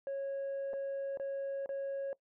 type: tone with dropouts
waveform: sine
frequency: 550 Hz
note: C#5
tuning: 14 cents flat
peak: -32 dBFS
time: 0.07-2.13 s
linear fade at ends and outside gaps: 1 ms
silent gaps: 0.733-0.737 / 1.173-1.198 / 1.66-1.691 s
effects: noise-tail reverb RT60 0.1 s tail -22 dB re dry + tanh soft clip ceiling -34 dBFS